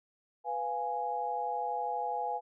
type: chord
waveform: sine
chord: F diminished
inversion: second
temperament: equal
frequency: 493.9 / 698.5 / 830.6 Hz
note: Cb5 / F5 / Ab5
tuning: 0 / 0 / 0 cents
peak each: -39 / -37 / -33 dBFS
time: 0.44-2.41 s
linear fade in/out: 50 ms
effects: none